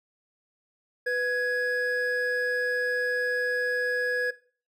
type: tone pair together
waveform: triangle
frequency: 495.4 / 1671 Hz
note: B4 / G#6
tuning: +5 / +10 cents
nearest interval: octave + major sixth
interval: 2105 cents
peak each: -26 / -25 dBFS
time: 1.06-4.31 s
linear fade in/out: 10 ms
effects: noise-tail reverb RT60 0.4 s tail -18 dB re dry